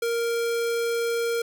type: tone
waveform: square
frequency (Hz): 466.2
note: A#4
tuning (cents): 0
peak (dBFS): -24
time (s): 0.02-1.42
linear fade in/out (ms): 5
effects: none